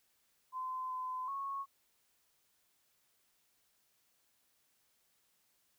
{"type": "tone with pitch steps", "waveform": "sine", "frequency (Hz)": [1028, 1021, 1101], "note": ["C6", "C6", "C#6"], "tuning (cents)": [-31, -43, -12], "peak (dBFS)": -37, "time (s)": [0.52, 1.66], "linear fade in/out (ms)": 50, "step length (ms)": 380, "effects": ["white hiss -75 dBFS RMS until 5.78 s"]}